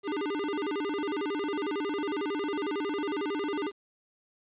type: tone with vibrato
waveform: square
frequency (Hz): 347.1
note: F4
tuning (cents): -11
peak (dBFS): -30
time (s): 0.03-3.72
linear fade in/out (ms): 50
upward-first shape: square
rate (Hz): 11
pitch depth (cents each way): 260
effects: resampled to 8000 Hz + 10-bit